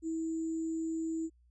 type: tone with sample-and-hold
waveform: sine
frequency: 323.7 Hz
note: E4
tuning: 31 cents flat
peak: -32 dBFS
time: 0.02-1.3 s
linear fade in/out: 50 ms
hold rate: 7350 Hz
effects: added 60 Hz sine -62 dBFS peak until 1.5 s + resampled to 24000 Hz